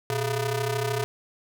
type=ring-modulated tone; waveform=sawtooth; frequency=272.8 Hz; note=C#4; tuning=28 cents flat; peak=-18 dBFS; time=0.1-1.04 s; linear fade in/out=0 ms; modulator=153 Hz; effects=none